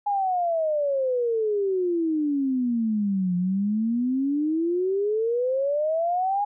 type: exponential two-way sweep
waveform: sine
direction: down then up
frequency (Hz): 830.6 to 176 to 830.6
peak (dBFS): -21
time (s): 0.06-6.45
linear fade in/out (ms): 10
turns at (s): 3.36
effects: none

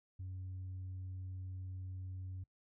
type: tone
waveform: sine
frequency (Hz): 93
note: F#2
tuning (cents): +9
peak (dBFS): -40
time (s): 0.19-2.44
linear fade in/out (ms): 10
effects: noise-tail reverb RT60 0.1 s tail -26 dB re dry + tanh soft clip ceiling -40 dBFS

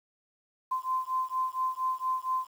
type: beating tone pair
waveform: sine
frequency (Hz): 1032 / 1036.3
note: C6 / C6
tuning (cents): -24 / -17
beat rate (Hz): 4.3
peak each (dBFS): -31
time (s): 0.71-2.47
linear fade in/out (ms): 10
effects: 9-bit

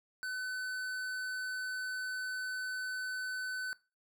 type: tone with tanh clipping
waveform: sine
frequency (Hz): 1510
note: F#6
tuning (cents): +35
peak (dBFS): -38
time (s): 0.23-3.73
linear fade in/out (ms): 0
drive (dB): 16
effects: noise-tail reverb RT60 0.3 s tail -20 dB re dry

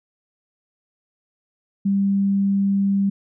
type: tone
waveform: sine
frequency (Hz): 197.6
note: G3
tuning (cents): +14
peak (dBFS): -16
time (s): 1.85-3.1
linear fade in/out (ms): 10
effects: none

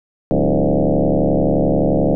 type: tone with frequency modulation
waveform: sine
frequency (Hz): 164.81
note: E3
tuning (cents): 0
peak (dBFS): -12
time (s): 0.31-2.15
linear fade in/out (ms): 0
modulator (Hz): 71.5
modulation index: 6.7
effects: none

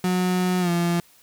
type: tone with pitch glide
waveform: 35% pulse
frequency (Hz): 182.2 to 171.97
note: F#3 to F3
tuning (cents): -26 to -26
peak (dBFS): -18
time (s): 0.04-1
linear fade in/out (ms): 2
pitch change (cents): -100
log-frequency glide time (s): 0.6-0.7
effects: white hiss -55 dBFS RMS until 1.22 s

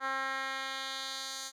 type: tone with band-pass filter sweep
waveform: 10% pulse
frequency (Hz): 267.5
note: C4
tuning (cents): +38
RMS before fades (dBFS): -37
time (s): 0-1.52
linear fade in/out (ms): 50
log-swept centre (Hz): 1400 to 6200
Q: 1.5
effects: none

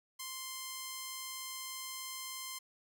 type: tone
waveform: 5% pulse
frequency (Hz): 1046.5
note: C6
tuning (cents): 0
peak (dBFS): -29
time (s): 0.19-2.59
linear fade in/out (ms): 10
effects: none

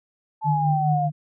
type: exponential sweep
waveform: sine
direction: down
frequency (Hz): 880 to 692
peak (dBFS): -21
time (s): 0.41-1.1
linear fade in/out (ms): 50
type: tone with tremolo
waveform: sine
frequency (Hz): 151.2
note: D#3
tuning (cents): -49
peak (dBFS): -18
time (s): 0.44-1.12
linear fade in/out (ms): 50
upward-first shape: sine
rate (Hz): 4.8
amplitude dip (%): 55
effects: none

